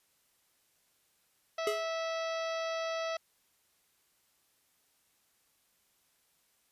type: harmonic tone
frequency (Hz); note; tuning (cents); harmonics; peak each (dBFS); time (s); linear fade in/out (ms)
654; E5; -14; 1 / 2 / 3 / 4 / 5 / 6 / 7 / 8 / 9; -34 / -40 / -44 / -46 / -48 / -50 / -51 / -52 / -53; 1.58-3.17; 5
type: tone with exponential decay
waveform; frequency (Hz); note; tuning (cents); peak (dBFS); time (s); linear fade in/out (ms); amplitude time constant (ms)
square; 419.8; G#4; +19; -27; 1.67-1.89; 2; 47
effects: white hiss -72 dBFS RMS until 6.71 s + resampled to 32000 Hz